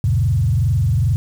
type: tone with frequency modulation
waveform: sine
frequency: 108.6 Hz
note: A2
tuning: 22 cents flat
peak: -13 dBFS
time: 0.04-1.16 s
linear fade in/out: 0 ms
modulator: 22.3 Hz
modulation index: 1.4
effects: 7-bit